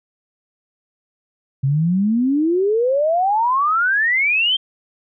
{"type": "exponential sweep", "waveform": "sine", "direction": "up", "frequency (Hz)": [130.81, 3209], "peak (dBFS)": -14, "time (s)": [1.63, 4.57], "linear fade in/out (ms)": 10, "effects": []}